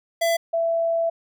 square / sine tone pair in turn, 670 / 665.8 Hz, E5 / E5, +28 / +17 cents, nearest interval unison, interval 11 cents, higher first, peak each -19 dBFS, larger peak neither, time 0.21-0.37 / 0.53-1.1 s, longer second, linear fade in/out 10 ms, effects none

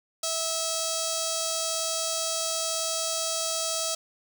5% pulse tone with notch filter, 651 Hz, E5, 22 cents flat, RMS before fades -29 dBFS, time 0.23-3.95 s, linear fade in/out 5 ms, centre 2100 Hz, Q 0.64, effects none

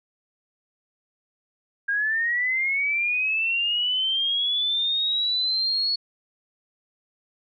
sine linear sweep, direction up, 1607 to 4393 Hz, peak -21 dBFS, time 1.88-5.96 s, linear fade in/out 10 ms, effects none

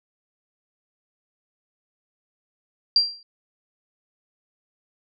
sine tone with exponential decay, 4738 Hz, D8, 14 cents sharp, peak -11 dBFS, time 2.96-3.23 s, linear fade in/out 2 ms, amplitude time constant 58 ms, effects none

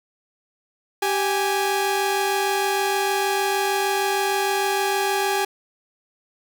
sawtooth tone pair together, 390.8 / 828.1 Hz, G4 / G#5, -5 / -5 cents, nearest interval octave + minor second, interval 1300 cents, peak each -19 dBFS, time 1.02-5.45 s, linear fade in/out 5 ms, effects none

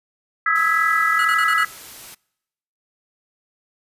sine chord, E major seventh, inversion third, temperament equal with one note detuned, 1276.5 / 1318.5 / 1661.2 / 1975.5 Hz, D#6 / E6 / G#6 / B6, +44 / 0 / 0 / 0 cents, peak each -21 dBFS, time 0.46-1.65 s, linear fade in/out 5 ms
white noise, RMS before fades -39 dBFS, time 0.55-2.15 s, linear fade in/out 10 ms
25% pulse tone bursts, 1444 Hz, F#6, 43 cents flat, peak -21 dBFS, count 5, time 1.19-1.634 s, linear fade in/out 2 ms, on 56 ms, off 41 ms
effects noise-tail reverb RT60 0.9 s tail -26 dB re dry + resampled to 32000 Hz

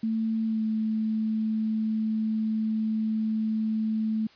sine tone with pitch glide, 222.5 to 218.8 Hz, A3 to A3, +20 to -9 cents, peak -24 dBFS, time 0.03-4.27 s, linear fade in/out 5 ms, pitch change -29 cents, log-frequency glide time 0.46-0.62 s, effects white hiss -56 dBFS RMS until 4.35 s + resampled to 11025 Hz

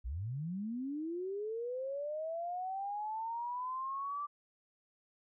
sine linear sweep, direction up, 51.91 to 1174.7 Hz, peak -36 dBFS, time 0.04-4.27 s, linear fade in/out 20 ms, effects none

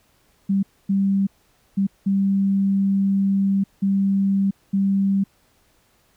sine tone bursts at uneven times, 196 Hz, G3, in tune, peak -16 dBFS, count 6, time 0.49-0.63 / 0.89-1.27 / 1.77-1.87 / 2.06-3.64 / 3.82-4.51 / 4.73-5.24 s, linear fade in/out 10 ms, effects pink hiss -61 dBFS RMS until 6.16 s

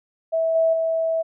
sine tone with level steps, 652 Hz, E5, 19 cents flat, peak -18 / -15 / -19 dBFS, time 0.32-1.23 s, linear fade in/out 20 ms, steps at 0.55 / 0.73 s, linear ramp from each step 5 ms, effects none

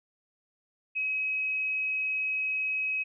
sine tone, 2547 Hz, D#7, 40 cents sharp, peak -27 dBFS, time 0.95-3.04 s, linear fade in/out 20 ms, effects none

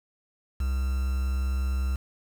triangle tone with quantisation, 65.41 Hz, C2, in tune, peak -22 dBFS, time 0.6-1.96 s, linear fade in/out 5 ms, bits 7, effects none

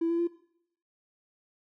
triangle tone with pitch steps, 332.2 / 337.4 / 342.7 Hz, E4 / E4 / F4, +13 / +40 / -33 cents, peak -21 dBFS, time 0.01-0.274 s, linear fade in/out 10 ms, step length 88 ms, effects noise-tail reverb RT60 0.7 s tail -21 dB re dry + tanh soft clip ceiling -22 dBFS

